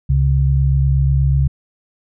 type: tone pair together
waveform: sine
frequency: 68.5 / 136.73 Hz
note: C#2 / C#3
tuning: -20 / -23 cents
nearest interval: octave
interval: 1197 cents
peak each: -14 dBFS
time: 0.09-1.48 s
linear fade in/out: 10 ms
effects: none